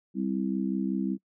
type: harmonic tone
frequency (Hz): 65.41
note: C2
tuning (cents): 0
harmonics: 3 / 4 / 5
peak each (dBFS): -29 / -31 / -33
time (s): 0.14-1.18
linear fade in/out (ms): 50
effects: noise-tail reverb RT60 0.1 s tail -25 dB re dry